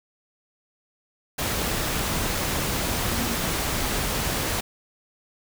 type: tone in noise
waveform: sine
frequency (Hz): 233.5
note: A#3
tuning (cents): +3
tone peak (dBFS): -31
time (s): 3.11-3.35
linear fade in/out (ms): 10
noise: pink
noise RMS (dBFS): -26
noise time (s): 1.38-4.61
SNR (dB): -8
effects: none